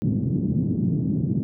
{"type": "band-pass noise", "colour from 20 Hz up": "pink", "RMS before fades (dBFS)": -23, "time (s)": [0.02, 1.43], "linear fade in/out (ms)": 0, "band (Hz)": [120, 260], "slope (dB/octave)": 24, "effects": []}